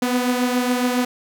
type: beating tone pair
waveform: sawtooth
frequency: 246.9 / 254.1 Hz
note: B3 / B3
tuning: 0 / +49 cents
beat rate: 7.2 Hz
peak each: -15 / -21 dBFS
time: 0.02-1.05 s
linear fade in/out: 5 ms
effects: none